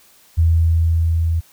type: tone with level ramp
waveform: sine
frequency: 82.41 Hz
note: E2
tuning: in tune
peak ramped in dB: -10 to -15 dBFS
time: 0.37-1.41 s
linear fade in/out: 20 ms
effects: white hiss -51 dBFS RMS until 1.52 s